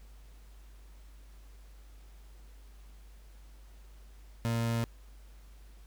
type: tone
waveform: 30% pulse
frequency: 115.8 Hz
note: A#2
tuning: 11 cents flat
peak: -26 dBFS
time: 4.45-4.84 s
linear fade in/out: 0 ms
effects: added 50 Hz sine -50 dBFS peak until 5.86 s + pink hiss -64 dBFS RMS until 5.86 s